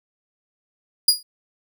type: tone with exponential decay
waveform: sawtooth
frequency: 4878 Hz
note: D#8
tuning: 35 cents flat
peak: -6 dBFS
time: 1.08-1.23 s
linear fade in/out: 5 ms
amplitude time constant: 31 ms
effects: none